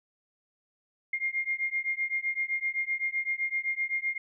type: beating tone pair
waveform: sine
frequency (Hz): 2118 / 2125.8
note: C7 / C7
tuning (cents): +21 / +27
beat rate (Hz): 7.8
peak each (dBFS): -31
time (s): 1.13-4.18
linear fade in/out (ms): 5
effects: none